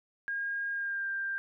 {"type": "tone with pitch glide", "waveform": "sine", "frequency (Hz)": [1623, 1586.8], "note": ["G#6", "G6"], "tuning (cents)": [-40, 21], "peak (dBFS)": -31, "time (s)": [0.28, 1.38], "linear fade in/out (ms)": 0, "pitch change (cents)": -39, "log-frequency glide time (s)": [0.72, 1.08], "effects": []}